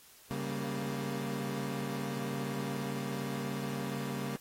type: chord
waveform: 30% pulse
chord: G diminished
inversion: second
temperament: equal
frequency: 138.59 / 196 / 233.1 Hz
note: Db3 / G3 / Bb3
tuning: 0 / 0 / 0 cents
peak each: -36 / -37 / -37 dBFS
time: 0.31-4.36 s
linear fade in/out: 0 ms
effects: white hiss -58 dBFS RMS until 4.4 s + AAC 48 kbps